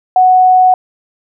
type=tone; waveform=sine; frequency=740 Hz; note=F#5; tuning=in tune; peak=-4 dBFS; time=0.16-0.74 s; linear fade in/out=2 ms; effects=none